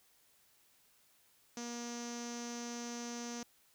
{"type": "tone with low-pass filter", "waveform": "sawtooth", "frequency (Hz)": 238, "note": "A#3", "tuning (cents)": 36, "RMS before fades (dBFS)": -43, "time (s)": [1.57, 3.43], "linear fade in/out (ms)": 2, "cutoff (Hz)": 6100, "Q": 7.6, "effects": ["white hiss -69 dBFS RMS until 3.74 s"]}